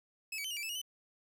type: tone with pitch steps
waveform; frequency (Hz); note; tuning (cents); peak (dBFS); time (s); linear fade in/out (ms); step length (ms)
sawtooth; 2586 / 2274 / 3060 / 2862 / 2331 / 2623 / 2874 / 3025; E7 / C#7 / G7 / F7 / D7 / E7 / F7 / F#7; -34 / +44 / -42 / +42 / -14 / -9 / +49 / +38; -34; 0.32-0.816; 5; 62
effects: none